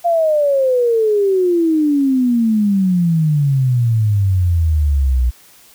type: exponential sweep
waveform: sine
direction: down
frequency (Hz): 698.5 to 59.6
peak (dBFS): -11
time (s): 0.04-5.31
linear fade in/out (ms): 20
effects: white hiss -46 dBFS RMS until 5.74 s